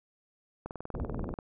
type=click train; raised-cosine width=1 ms; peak=-24 dBFS; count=16; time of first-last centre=0.66-1.388 s; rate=20.6 Hz
type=low-pass noise; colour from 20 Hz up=pink; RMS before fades=-36 dBFS; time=0.94-1.34 s; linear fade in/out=5 ms; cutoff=470 Hz; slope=24 dB/octave
effects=none